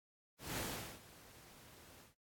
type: noise with ADSR envelope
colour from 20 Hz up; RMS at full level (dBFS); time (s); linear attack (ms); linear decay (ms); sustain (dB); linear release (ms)
pink; -40; 0.38-2.15; 190; 420; -19; 140
effects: high-pass 60 Hz 12 dB/octave + AAC 64 kbps